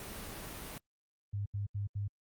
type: noise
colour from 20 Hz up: pink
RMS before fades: -44 dBFS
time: 0-0.78 s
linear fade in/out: 2 ms
type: tone bursts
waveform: sine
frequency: 101.3 Hz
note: G#2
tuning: 43 cents flat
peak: -33 dBFS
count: 4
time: 1.33-2.081 s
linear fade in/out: 10 ms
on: 130 ms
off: 77 ms
effects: Opus 32 kbps